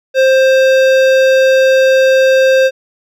sine tone with hard clipping, 527 Hz, C5, 12 cents sharp, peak -8 dBFS, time 0.14-2.71 s, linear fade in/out 50 ms, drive 15 dB, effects none

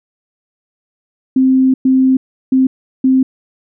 sine tone bursts at uneven times, 261.6 Hz, C4, in tune, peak -7 dBFS, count 4, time 1.36-1.74 / 1.85-2.17 / 2.52-2.67 / 3.04-3.23 s, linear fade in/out 5 ms, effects none

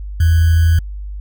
sine tone with sample-and-hold, 82.41 Hz, E2, in tune, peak -8 dBFS, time 0.2-0.79 s, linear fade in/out 5 ms, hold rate 1575 Hz, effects added 50 Hz sine -24 dBFS peak until 1.2 s

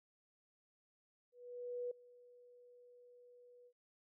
sine tone with ADSR envelope, 488.9 Hz, B4, 18 cents flat, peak -38 dBFS, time 1.32-3.73 s, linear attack 590 ms, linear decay 5 ms, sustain -22 dB, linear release 65 ms, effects none

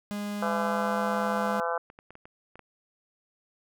45% pulse tone, 205.8 Hz, G#3, 16 cents flat, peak -31 dBFS, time 0.11-1.6 s, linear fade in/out 0 ms
harmonic tone, 168.9 Hz, E3, 42 cents sharp, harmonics 3 / 4 / 5 / 6 / 7 / 8 / 9, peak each -32 / -33 / -34 / -35 / -35 / -36 / -37 dBFS, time 0.42-1.78 s, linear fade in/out 5 ms
clicks, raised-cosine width 0.5 ms, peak -32 dBFS, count 12, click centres 1.145 / 1.198 / 1.24 / 1.38 / 1.474 / 1.901 / 1.989 / 2.106 / 2.154 / 2.255 / 2.556 / 2.593 s
effects none

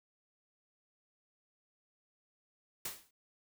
white noise with exponential decay, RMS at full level -36 dBFS, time 2.85-3.11 s, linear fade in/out 5 ms, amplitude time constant 55 ms, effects none

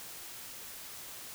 silence, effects white hiss -46 dBFS RMS until 1.34 s

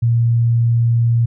sine tone, 117.1 Hz, A#2, 8 cents sharp, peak -11 dBFS, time 0.02-1.26 s, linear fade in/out 10 ms, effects none

